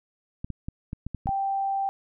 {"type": "clicks", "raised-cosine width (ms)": 5, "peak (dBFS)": -20, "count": 8, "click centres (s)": [0.445, 0.503, 0.685, 0.931, 1.066, 1.147, 1.259, 1.291]}
{"type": "tone", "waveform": "sine", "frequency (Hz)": 784, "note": "G5", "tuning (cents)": 0, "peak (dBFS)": -24, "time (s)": [1.27, 1.89], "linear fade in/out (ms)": 0}
{"effects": []}